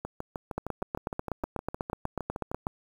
two click trains, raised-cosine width 1 ms, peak -20 / -16 dBFS, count 18 / 18, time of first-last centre 0.05-2.669 / 0.58-2.668 s, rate 6.49 / 8.14 Hz, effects 8-bit

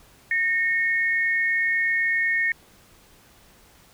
sine tone pair together, 1839 / 2187 Hz, A#6 / C#7, -24 / -24 cents, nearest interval minor third, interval 300 cents, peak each -21 / -25 dBFS, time 0.31-2.52 s, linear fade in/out 2 ms, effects pink hiss -54 dBFS RMS until 3.93 s

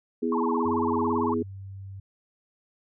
sine chord, E major, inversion second, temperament equal, 246.9 / 329.6 / 415.3 Hz, B3 / E4 / G#4, 0 / 0 / 0 cents, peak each -27 / -30 / -28 dBFS, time 0.22-1.43 s, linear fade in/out 10 ms
sine tone with vibrato, 976 Hz, B5, 21 cents flat, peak -27 dBFS, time 0.32-1.34 s, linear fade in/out 2 ms, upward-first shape sine, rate 18 Hz, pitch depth 240 cents each way
sine tone with pitch glide, 92.5 to 97.15 Hz, F#2 to G2, 0 to -15 cents, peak -37 dBFS, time 0.65-2 s, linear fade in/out 5 ms, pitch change +85 cents, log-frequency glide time 1.07-1.35 s
effects none

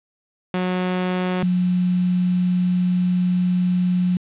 sawtooth / sine tone pair in turn, 182.6 / 180.29 Hz, F#3 / F#3, -23 / -45 cents, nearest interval unison, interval 22 cents, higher first, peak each -16 dBFS, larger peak neither, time 0.54-1.43 / 1.43-4.17 s, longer second, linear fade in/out 2 ms, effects resampled to 8000 Hz + 7-bit

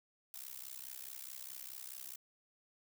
blue noise with amplitude modulation, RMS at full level -44 dBFS, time 0.34-2.16 s, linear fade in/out 0 ms, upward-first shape sine, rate 64.7 Hz, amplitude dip 100%, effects none

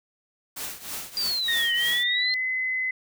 white noise with tremolo, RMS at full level -32 dBFS, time 0.56-2.04 s, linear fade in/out 10 ms, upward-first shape triangle, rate 3.2 Hz, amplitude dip 85%
sine linear two-way sweep, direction down then up, 4811 to 2960 to 4194 Hz, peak -24 dBFS, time 1.17-2.34 s, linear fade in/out 0 ms, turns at 1.74 s
sine tone with pitch glide, 1864.7 to 2033 Hz, A#6 to B6, 0 to +50 cents, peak -24 dBFS, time 1.48-2.91 s, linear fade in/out 5 ms, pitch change +150 cents, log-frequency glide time 1.64-2.43 s
effects none

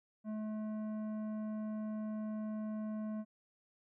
sine tone with tanh clipping, 215.1 Hz, A3, 39 cents flat, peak -39 dBFS, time 0.24-3.25 s, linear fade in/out 50 ms, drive 11 dB, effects none

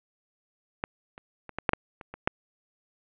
clicks, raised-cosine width 0.5 ms, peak -13 / -29 / -25 / -16 / -6 / -7 / -27 / -24 / -7 dBFS, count 9, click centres 0.839 / 1.179 / 1.493 / 1.586 / 1.692 / 1.734 / 2.012 / 2.14 / 2.275 s, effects resampled to 8000 Hz + 8-bit

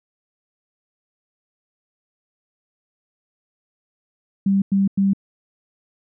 sine tone bursts, 196 Hz, G3, in tune, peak -14 dBFS, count 3, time 4.46-5.134 s, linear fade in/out 5 ms, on 160 ms, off 97 ms, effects none

